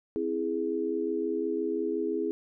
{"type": "chord", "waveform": "sine", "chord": "C augmented", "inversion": "none", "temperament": "equal", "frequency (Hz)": [261.6, 329.6, 415.3], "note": ["C4", "E4", "G#4"], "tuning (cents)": [0, 0, 0], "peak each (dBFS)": [-35, -31, -30], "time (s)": [0.16, 2.31], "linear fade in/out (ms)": 0, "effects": []}